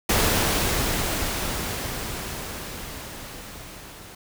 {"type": "noise with level ramp", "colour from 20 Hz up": "pink", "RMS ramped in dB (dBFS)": [-20, -43], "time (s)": [0.09, 4.15], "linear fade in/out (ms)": 5, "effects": []}